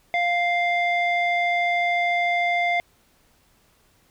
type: tone with low-pass filter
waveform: square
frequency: 698.5 Hz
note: F5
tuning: in tune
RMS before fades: -22 dBFS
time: 0.14-2.8 s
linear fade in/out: 0 ms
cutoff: 2500 Hz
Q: 4.8
effects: pink hiss -61 dBFS RMS until 4.1 s